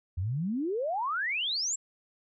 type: exponential sweep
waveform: sine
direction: up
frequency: 82.41 to 7770 Hz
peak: -28 dBFS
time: 0.17-1.76 s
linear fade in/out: 10 ms
effects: none